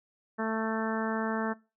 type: harmonic tone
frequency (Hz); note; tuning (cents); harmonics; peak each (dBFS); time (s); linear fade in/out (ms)
221.6; A3; +13; 1 / 2 / 3 / 4 / 5 / 6 / 7 / 8; -32 / -35 / -37 / -38 / -39 / -40 / -40 / -41; 0.38-1.54; 20
effects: noise-tail reverb RT60 0.3 s tail -22 dB re dry